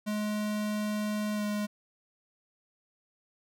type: tone with pitch glide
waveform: square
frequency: 210.7 to 208.4 Hz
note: G#3 to G#3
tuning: +25 to +6 cents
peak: -30 dBFS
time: 0.06-1.67 s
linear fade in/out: 20 ms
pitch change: -19 cents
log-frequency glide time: 1.35-1.43 s
effects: none